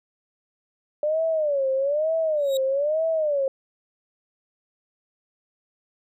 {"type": "tone with vibrato", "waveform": "sine", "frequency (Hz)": 587.3, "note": "D5", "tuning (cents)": 0, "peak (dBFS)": -20, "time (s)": [1.03, 3.48], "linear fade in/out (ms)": 2, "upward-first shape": "sine", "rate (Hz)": 1.1, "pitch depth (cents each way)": 180}
{"type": "tone with exponential growth", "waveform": "sawtooth", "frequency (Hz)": 3801, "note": "A#7", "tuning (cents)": 33, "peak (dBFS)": -25, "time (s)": [2.37, 2.57], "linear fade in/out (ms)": 1, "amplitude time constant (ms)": 42}
{"effects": []}